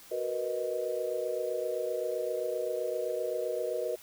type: chord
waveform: sine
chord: B major seventh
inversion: second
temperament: equal with one note detuned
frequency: 371.5 / 466.2 / 493.9 / 622.3 Hz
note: F#4 / A#4 / B4 / D#5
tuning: +7 / 0 / 0 / 0 cents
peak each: -38 / -36 / -34 / -35 dBFS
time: 0.11-3.96 s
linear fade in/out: 10 ms
effects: white hiss -53 dBFS RMS until 4.02 s